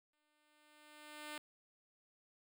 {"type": "tone with exponential growth", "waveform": "5% pulse", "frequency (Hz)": 300, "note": "D4", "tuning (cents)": 37, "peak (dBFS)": -32, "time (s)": [0.13, 1.38], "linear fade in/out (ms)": 2, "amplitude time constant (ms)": 270, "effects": []}